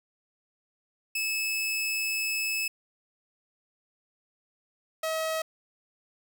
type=tone pair in turn; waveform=sawtooth; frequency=2602 / 639.3 Hz; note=E7 / D#5; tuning=-23 / +47 cents; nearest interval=2 octaves; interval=2430 cents; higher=first; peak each=-24 dBFS; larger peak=neither; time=1.15-2.68 / 5.03-5.42 s; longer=first; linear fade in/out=5 ms; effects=none